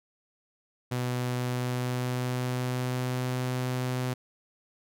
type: tone with pitch glide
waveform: sawtooth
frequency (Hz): 124.3 to 126.77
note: B2 to B2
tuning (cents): +12 to +46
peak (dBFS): -24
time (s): 0.91-4.14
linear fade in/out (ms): 10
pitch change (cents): +34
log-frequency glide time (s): 1.35-3.37
effects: none